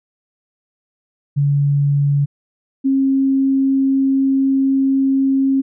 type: tone pair in turn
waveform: sine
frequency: 142.5 / 269.6 Hz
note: C#3 / C#4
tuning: +48 / -48 cents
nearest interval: major seventh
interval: 1104 cents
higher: second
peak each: -12 dBFS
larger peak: neither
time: 1.36-2.26 / 2.84-5.62 s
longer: second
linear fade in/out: 20 ms
effects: none